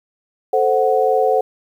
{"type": "chord", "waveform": "sine", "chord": "F# diminished", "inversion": "first", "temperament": "equal", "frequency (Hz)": [440, 523.3, 740], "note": ["A4", "C5", "F#5"], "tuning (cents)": [0, 0, 0], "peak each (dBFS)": -17, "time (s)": [0.53, 1.41], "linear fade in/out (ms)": 5, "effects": ["8-bit"]}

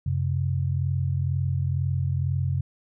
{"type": "tone pair together", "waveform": "sine", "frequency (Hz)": [92.31, 134.4], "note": ["F#2", "C3"], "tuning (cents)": [-4, 47], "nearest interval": "perfect fifth", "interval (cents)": 651, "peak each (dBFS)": [-25, -25], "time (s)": [0.06, 2.61], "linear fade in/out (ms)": 5, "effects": []}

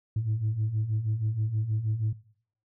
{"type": "beating tone pair", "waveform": "sine", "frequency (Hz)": [104.7, 111], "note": ["G#2", "A2"], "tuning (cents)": [15, 16], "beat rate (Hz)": 6.3, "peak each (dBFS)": [-31, -25], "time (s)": [0.16, 2.13], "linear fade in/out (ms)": 5, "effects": ["noise-tail reverb RT60 0.6 s tail -21 dB re dry", "tanh soft clip ceiling -21 dBFS"]}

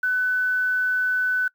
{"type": "tone with quantisation", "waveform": "sine", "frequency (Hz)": 1500, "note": "F#6", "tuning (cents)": 23, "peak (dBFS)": -19, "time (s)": [0.03, 1.48], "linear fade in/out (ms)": 5, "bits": 8, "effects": ["noise-tail reverb RT60 0.1 s tail -24 dB re dry"]}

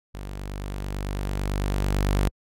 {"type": "tone with level ramp", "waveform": "sawtooth", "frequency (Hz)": 49, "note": "G1", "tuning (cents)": 0, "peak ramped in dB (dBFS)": [-30, -15], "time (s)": [0.14, 2.29], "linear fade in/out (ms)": 10, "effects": ["AAC 64 kbps"]}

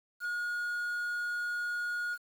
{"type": "tone with quantisation", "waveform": "triangle", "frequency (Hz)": 1439, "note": "F#6", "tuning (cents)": -49, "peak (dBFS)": -30, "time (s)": [0.2, 2.18], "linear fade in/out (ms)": 50, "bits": 9, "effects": []}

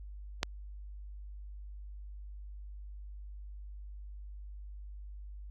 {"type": "click", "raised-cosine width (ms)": 0.2, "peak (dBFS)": -11, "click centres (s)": 0.431, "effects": ["added 50 Hz sine -43 dBFS peak until 5.5 s", "Opus 48 kbps"]}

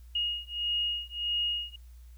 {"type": "beating tone pair", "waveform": "sine", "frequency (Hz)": [2867, 2868.6], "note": ["F7", "F7"], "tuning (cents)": [45, 46], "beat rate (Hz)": 1.6, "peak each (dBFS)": [-32, -32], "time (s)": [0.15, 1.76], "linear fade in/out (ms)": 5, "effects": ["added 60 Hz sine -47 dBFS peak until 2.17 s", "white hiss -67 dBFS RMS until 2.17 s"]}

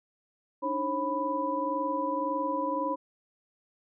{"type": "tone cluster", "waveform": "sine", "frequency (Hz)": [291.2, 313, 540, 991], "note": ["D4", "D#4", "C#5", "B5"], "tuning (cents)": [-15, 10, -45, 6], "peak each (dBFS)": [-35, -36, -33, -30], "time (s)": [0.62, 2.96], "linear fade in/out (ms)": 20, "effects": []}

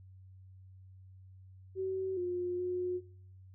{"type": "tone with pitch steps", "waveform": "sine", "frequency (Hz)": [379.4, 356.7, 361.3], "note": ["F#4", "F4", "F#4"], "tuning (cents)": [43, 37, -41], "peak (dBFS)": -32, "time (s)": [1.75, 3.01], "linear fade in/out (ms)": 50, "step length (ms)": 420, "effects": ["noise-tail reverb RT60 0.6 s tail -23 dB re dry", "added 94 Hz sine -52 dBFS peak until 3.54 s"]}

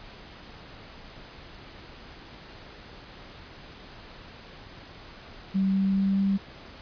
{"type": "tone with pitch steps", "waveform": "sine", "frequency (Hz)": [192.6, 193.72, 194.84, 195.97], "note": ["G3", "G3", "G3", "G3"], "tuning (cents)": [-30, -20, -10, 0], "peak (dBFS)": -21, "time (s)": [5.54, 6.38], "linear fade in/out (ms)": 20, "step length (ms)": 210, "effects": ["pink hiss -46 dBFS RMS until 6.81 s", "resampled to 11025 Hz"]}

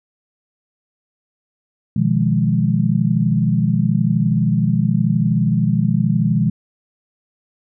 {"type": "chord", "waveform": "sine", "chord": "F half-diminished seventh", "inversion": "second", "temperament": "equal", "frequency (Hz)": [123.47, 155.56, 174.61, 207.7], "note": ["Cb3", "Eb3", "F3", "Ab3"], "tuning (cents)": [0, 0, 0, 0], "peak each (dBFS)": -19, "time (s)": [1.96, 6.5], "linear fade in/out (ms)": 5, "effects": []}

